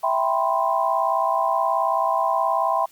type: chord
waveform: sine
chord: C major seventh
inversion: first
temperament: equal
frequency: 659.3 / 784 / 987.8 / 1046.5 Hz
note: E5 / G5 / B5 / C6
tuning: 0 / 0 / 0 / 0 cents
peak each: -24 dBFS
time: 0.03-2.86 s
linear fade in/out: 10 ms
effects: white hiss -54 dBFS RMS until 2.91 s + Opus 48 kbps